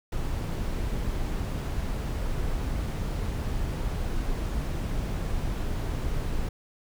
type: noise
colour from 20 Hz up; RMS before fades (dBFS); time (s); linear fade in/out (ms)
brown; -29; 0.12-6.49; 5
effects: none